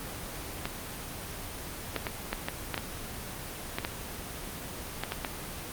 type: clicks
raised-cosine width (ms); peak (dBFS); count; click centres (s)
0.3; -13; 12; 0.655 / 1.963 / 2.068 / 2.33 / 2.485 / 2.743 / 2.778 / 3.785 / 3.849 / 5.036 / 5.121 / 5.248
effects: pink hiss -39 dBFS RMS until 5.72 s + Opus 24 kbps